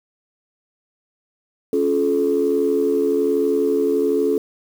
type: chord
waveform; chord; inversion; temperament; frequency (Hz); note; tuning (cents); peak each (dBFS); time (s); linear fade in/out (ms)
sine; Db augmented; none; equal with one note detuned; 277.2 / 349.2 / 430.4; Db4 / F4 / A4; 0 / 0 / -38; -21 / -22 / -17; 1.73-4.38; 2
effects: tanh soft clip ceiling -8 dBFS + 7-bit